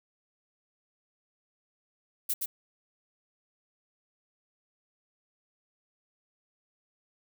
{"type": "noise with echo", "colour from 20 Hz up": "violet", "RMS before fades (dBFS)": -29, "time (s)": [2.29, 2.34], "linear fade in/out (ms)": 10, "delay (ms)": 120, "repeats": 1, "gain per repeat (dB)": -3, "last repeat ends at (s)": 2.46, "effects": []}